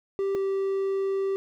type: tone pair in turn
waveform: triangle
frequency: 392 / 389.3 Hz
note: G4 / G4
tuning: 0 / -12 cents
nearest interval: unison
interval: 12 cents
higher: first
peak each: -22 dBFS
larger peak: neither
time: 0.19-0.35 / 0.35-1.36 s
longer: second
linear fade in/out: 0 ms
effects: none